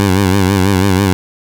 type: tone with vibrato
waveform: 15% pulse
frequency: 96 Hz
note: G2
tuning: 36 cents flat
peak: -3 dBFS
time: 0-1.13 s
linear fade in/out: 0 ms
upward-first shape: sine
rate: 6.1 Hz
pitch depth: 91 cents each way
effects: none